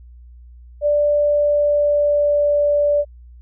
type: tone with pitch glide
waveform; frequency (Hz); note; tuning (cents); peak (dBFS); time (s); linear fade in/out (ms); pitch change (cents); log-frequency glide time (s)
sine; 587.3 to 583.2; D5 to D5; 0 to -12; -13; 0.81-3.05; 50; -12; 1.06-2.6
effects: added 60 Hz sine -39 dBFS peak until 3.41 s